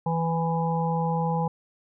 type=harmonic tone with a mistuned harmonic; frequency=165.8 Hz; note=E3; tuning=10 cents sharp; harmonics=1 / 3 / 5 / 6; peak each=-25 / -31 / -28 / -34 dBFS; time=0.06-1.48 s; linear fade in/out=5 ms; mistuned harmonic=1; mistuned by=-16 cents; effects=none